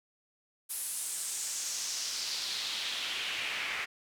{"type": "noise with band-pass filter sweep", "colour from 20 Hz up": "pink", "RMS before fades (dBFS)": -36, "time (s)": [0.69, 3.86], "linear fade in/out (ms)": 20, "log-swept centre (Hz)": [11000, 2100], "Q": 2.3, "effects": []}